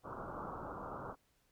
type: low-pass noise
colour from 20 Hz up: white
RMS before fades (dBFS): -45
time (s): 0.03-1.16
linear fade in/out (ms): 50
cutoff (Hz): 1400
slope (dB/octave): 96
effects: pink hiss -75 dBFS RMS until 1.51 s